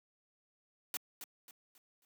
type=noise with echo; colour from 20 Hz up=white; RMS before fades=-37 dBFS; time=0.94-0.97 s; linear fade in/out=2 ms; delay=270 ms; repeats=4; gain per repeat=-9 dB; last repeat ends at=2.05 s; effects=high-pass 200 Hz 12 dB/octave